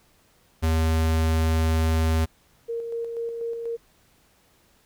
square tone, 80.4 Hz, E2, 43 cents flat, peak -20 dBFS, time 0.62-2.26 s, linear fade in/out 20 ms
sine tone with tremolo, 464 Hz, A#4, 8 cents flat, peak -26 dBFS, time 2.68-3.77 s, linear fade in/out 20 ms, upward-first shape square, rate 4.1 Hz, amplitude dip 35%
effects pink hiss -61 dBFS RMS until 4.85 s

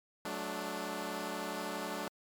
10% pulse chord, D major, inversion first, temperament equal with one note detuned, 185 / 217.3 / 293.7 Hz, F#3 / A3 / D4, 0 / -21 / 0 cents, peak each -34 / -33 / -32 dBFS, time 0.25-2.08 s, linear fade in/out 2 ms, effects MP3 96 kbps

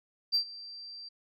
sine tone with ADSR envelope, 4699 Hz, D8, in tune, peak -21 dBFS, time 0.32-1.09 s, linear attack 29 ms, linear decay 90 ms, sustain -21 dB, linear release 11 ms, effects tanh soft clip ceiling -20 dBFS

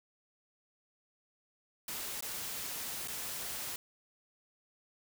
white noise with dropouts, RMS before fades -40 dBFS, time 1.88-3.76 s, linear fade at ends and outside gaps 2 ms, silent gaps 2.208-2.224 / 3.076-3.082 s, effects none

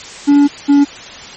triangle tone pair in turn, 286.3 / 284.5 Hz, D4 / C#4, -44 / +45 cents, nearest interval unison, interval 11 cents, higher first, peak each -3 dBFS, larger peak neither, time 0.27-0.48 / 0.68-0.85 s, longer first, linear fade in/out 20 ms, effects white hiss -31 dBFS RMS until 1.36 s + MP3 32 kbps

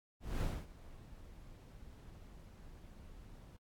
brown noise with ADSR envelope, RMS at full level -35 dBFS, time 0.2-3.57 s, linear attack 210 ms, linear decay 250 ms, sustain -19 dB, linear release 8 ms, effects AAC 64 kbps

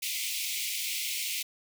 pink high-pass noise, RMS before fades -33 dBFS, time 0.02-1.43 s, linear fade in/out 10 ms, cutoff 2100 Hz, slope 96 dB/octave, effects none

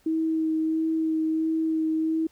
sine tone with vibrato, 319 Hz, D#4, 43 cents sharp, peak -22 dBFS, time 0.06-2.27 s, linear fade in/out 5 ms, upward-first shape sine, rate 1.5 Hz, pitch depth 13 cents each way, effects pink hiss -62 dBFS RMS until 2.31 s

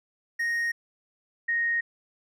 triangle / sine tone pair in turn, 1864.7 / 1864.7 Hz, A#6 / A#6, 0 / 0 cents, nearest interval unison, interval 0 cents, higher neither, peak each -23 dBFS, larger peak neither, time 0.39-0.72 / 1.48-1.81 s, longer neither, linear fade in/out 10 ms, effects none

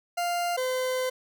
40% pulse tone pair in turn, 698.5 / 512.2 Hz, F5 / C5, 0 / -37 cents, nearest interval perfect fourth, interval 537 cents, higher first, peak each -25 dBFS, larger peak neither, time 0.17-0.57 / 0.57-1.1 s, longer second, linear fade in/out 10 ms, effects none

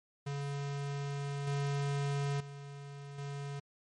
square tone with level steps, 141.4 Hz, C#3, 35 cents sharp, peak -36 / -32 / -45 / -39 dBFS, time 0.26-3.6 s, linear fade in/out 10 ms, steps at 1.47 / 2.4 / 3.18 s, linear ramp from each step 5 ms, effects low-pass 9000 Hz 12 dB/octave + MP3 48 kbps

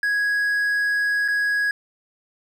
triangle tone with dropouts, 1661.2 Hz, G#6, in tune, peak -17 dBFS, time 0.03-1.71 s, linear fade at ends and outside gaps 2 ms, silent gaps 1.28-1.284 s, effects none

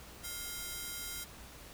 5% pulse ring-modulated tone, 1760 Hz, A6, in tune, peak -26 dBFS, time 0.23-1.25 s, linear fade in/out 20 ms, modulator 351 Hz, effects added 60 Hz sine -57 dBFS peak until 1.73 s + pink hiss -52 dBFS RMS until 1.73 s

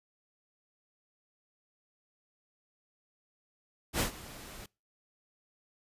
pink noise with ADSR envelope, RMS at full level -28 dBFS, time 3.93-4.66 s, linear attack 68 ms, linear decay 110 ms, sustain -19 dB, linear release 4 ms, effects noise-tail reverb RT60 0.3 s tail -26 dB re dry + resampled to 32000 Hz

